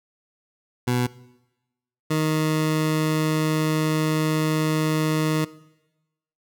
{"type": "tone pair in turn", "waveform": "20% pulse", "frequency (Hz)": [123.47, 156.01], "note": ["B2", "D#3"], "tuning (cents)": [0, 5], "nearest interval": "major third", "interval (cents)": 405, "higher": "second", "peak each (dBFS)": -15, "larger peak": "neither", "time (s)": [[0.87, 1.07], [2.1, 5.45]], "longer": "second", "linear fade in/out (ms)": 10, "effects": ["noise-tail reverb RT60 1.0 s tail -20 dB re dry"]}